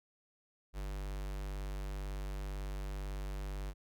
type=tone with notch filter; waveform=square; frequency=49 Hz; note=G1; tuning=in tune; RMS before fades=-40 dBFS; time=0.73-3.74 s; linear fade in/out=50 ms; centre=200 Hz; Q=2; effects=none